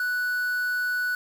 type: tone with quantisation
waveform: triangle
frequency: 1480 Hz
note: F#6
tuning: in tune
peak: -22 dBFS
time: 0-1.15 s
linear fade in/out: 2 ms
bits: 7
effects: none